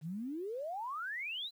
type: exponential sweep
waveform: sine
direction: up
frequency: 147 to 4138 Hz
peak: -37 dBFS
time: 0.01-1.51 s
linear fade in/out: 50 ms
effects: 11-bit